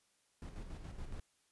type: noise with tremolo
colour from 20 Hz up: brown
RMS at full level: -44 dBFS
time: 0.42-1.2 s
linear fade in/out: 2 ms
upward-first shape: square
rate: 7.1 Hz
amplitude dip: 45%
effects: white hiss -75 dBFS RMS until 1.51 s + resampled to 24000 Hz